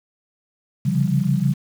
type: tone cluster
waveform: sine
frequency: 135.3 / 141.7 / 171.3 / 195.7 Hz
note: C#3 / C#3 / F3 / G3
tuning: -42 / +38 / -33 / -3 cents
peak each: -22 dBFS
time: 0.85-1.54 s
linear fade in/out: 10 ms
effects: 7-bit